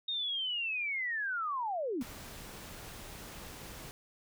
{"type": "linear sweep", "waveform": "sine", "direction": "down", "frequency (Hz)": [3729, 220], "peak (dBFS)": -32, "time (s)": [0.08, 2.03], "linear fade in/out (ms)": 5}
{"type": "noise", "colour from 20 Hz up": "pink", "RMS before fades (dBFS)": -47, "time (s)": [2.01, 3.91], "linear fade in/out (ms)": 0}
{"effects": []}